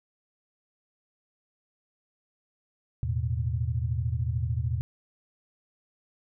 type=chord; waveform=sine; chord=E suspended fourth; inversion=none; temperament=equal with one note detuned; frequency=80.85 / 110 / 123.47 Hz; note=E2 / A2 / B2; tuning=-33 / 0 / 0 cents; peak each=-30 dBFS; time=3.03-4.81 s; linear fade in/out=0 ms; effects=none